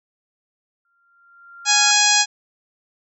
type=tone with exponential growth; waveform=sine; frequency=1388 Hz; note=F6; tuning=11 cents flat; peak=-26 dBFS; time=0.85-1.91 s; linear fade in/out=2 ms; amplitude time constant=230 ms
type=harmonic tone; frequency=830.6 Hz; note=G#5; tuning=in tune; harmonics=1 / 2 / 3 / 4 / 5 / 6 / 7 / 8 / 9; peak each=-22 / -22 / -22 / -22 / -22 / -22 / -22 / -22 / -22 dBFS; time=1.65-2.26 s; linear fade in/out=50 ms
effects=none